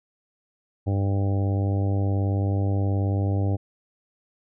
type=harmonic tone; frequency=98.7 Hz; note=G2; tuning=12 cents sharp; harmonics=1 / 2 / 3 / 4 / 5 / 6 / 7 / 8; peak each=-21 / -33 / -31 / -37 / -37 / -38 / -41 / -40 dBFS; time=0.86-3.57 s; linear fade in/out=20 ms; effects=none